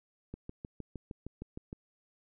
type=click train; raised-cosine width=3 ms; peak=-28 dBFS; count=10; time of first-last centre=0.34-1.729 s; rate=6.48 Hz; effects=none